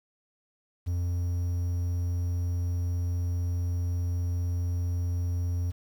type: tone with quantisation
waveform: triangle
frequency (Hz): 87.6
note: F2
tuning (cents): +6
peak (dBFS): -24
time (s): 0.86-5.72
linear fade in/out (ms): 20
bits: 9
effects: none